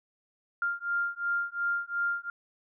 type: beating tone pair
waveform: sine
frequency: 1396.9 / 1399.7 Hz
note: F6 / F6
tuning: 0 / +3 cents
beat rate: 2.8 Hz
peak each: -31 dBFS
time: 0.62-2.3 s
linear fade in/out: 2 ms
effects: none